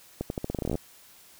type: accelerating click train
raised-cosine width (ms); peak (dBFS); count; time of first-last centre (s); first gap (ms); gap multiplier
2; -16; 15; 0.21-0.754; 91; 0.85
effects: white hiss -54 dBFS RMS until 1.39 s